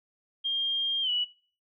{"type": "tone with pitch glide", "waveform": "sine", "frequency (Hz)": [3210, 2944], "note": ["G7", "F#7"], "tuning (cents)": [40, -9], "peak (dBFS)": -25, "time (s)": [0.44, 1.25], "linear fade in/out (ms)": 20, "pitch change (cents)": -149, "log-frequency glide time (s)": [1.02, 1.1], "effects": ["noise-tail reverb RT60 0.4 s tail -18 dB re dry"]}